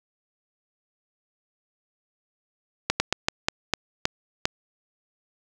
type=slowing click train; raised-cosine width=0.2 ms; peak=-3 dBFS; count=8; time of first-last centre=2.9-4.455 s; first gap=100 ms; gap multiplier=1.26; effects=none